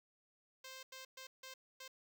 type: tone bursts at uneven times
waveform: 5% pulse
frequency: 524 Hz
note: C5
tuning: 2 cents sharp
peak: -38 dBFS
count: 5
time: 0.64-0.83 / 0.92-1.05 / 1.17-1.27 / 1.43-1.54 / 1.8-1.88 s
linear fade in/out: 5 ms
effects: none